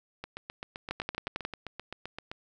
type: two click trains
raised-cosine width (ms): 0.3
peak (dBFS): -16 / -22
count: 7 / 17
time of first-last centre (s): 0.91-1.451 / 0.24-2.315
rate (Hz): 11.1 / 7.71
effects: none